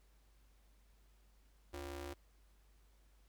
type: ring-modulated tone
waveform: sawtooth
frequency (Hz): 212.5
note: G#3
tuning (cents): +40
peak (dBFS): -37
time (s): 1.73-2.14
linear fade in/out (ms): 10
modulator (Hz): 138
effects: added 50 Hz sine -65 dBFS peak until 3.28 s + pink hiss -75 dBFS RMS until 3.28 s